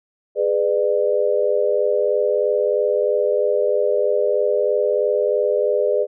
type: chord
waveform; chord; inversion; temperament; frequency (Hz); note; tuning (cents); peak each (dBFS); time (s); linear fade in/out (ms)
sine; G# diminished; none; just; 415.3 / 498.4 / 598; G#4 / B4 / D5; 0 / +16 / +31; -20; 0.35-6.07; 50
effects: none